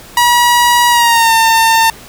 sawtooth tone with pitch glide, 963 to 903.7 Hz, B5 to A5, -44 to +46 cents, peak -3 dBFS, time 0.17-1.9 s, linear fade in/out 2 ms, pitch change -110 cents, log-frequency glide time 0.89-1.33 s, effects pink hiss -35 dBFS RMS until 2.08 s

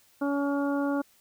harmonic tone, 282.5 Hz, C#4, 33 cents sharp, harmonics 1 / 2 / 3 / 4 / 5, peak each -26 / -32 / -37 / -39 / -38 dBFS, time 0.21-1.02 s, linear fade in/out 10 ms, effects white hiss -62 dBFS RMS until 1.2 s

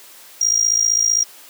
triangle tone with amplitude modulation, 5700 Hz, F8, 34 cents sharp, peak -9 dBFS, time 0.41-1.24 s, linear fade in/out 5 ms, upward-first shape sine, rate 55.5 Hz, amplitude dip 90%, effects white hiss -43 dBFS RMS until 1.49 s + high-pass 300 Hz 12 dB/octave

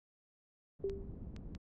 pink low-pass noise, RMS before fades -47 dBFS, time 0.79-1.58 s, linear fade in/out 10 ms, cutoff 250 Hz, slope 12 dB/octave
sine tone with exponential decay, 393.3 Hz, G4, 6 cents sharp, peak -31 dBFS, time 0.84-1.19 s, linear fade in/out 2 ms, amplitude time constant 76 ms
clicks, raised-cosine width 0.2 ms, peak -35 dBFS, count 3, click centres 0.897 / 1.364 / 1.55 s
effects none

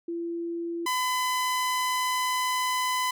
sine / sawtooth tone pair in turn, 338.9 / 1009.1 Hz, E4 / B5, +48 / +37 cents, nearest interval octave + perfect fifth, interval 1889 cents, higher second, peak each -29 / -21 dBFS, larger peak second, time 0.08-0.86 / 0.86-3.11 s, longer second, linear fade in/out 5 ms, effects none

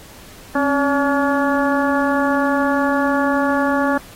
harmonic tone with a mistuned harmonic, 283.9 Hz, C#4, 41 cents sharp, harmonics 1 / 2 / 3 / 4 / 5 / 6, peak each -18 / -21 / -23 / -24 / -25 / -26 dBFS, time 0.55-3.98 s, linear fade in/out 5 ms, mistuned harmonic 1, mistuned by -70 cents, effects pink hiss -42 dBFS RMS until 4.15 s + AAC 48 kbps

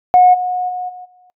sine tone with level steps, 727 Hz, F#5, 31 cents flat, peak -4 / -16 / -20 / -30 / -46 dBFS, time 0.14-1.3 s, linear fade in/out 0 ms, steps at 0.33 / 0.68 / 0.88 / 1.04 s, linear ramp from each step 20 ms, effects noise-tail reverb RT60 0.1 s tail -24 dB re dry + tanh soft clip ceiling 0 dBFS

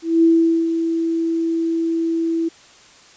sine tone with ADSR envelope, 330 Hz, E4, 2 cents sharp, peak -9 dBFS, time 0.02-2.49 s, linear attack 210 ms, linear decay 440 ms, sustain -8 dB, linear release 12 ms, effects white hiss -47 dBFS RMS until 3.16 s + resampled to 16000 Hz

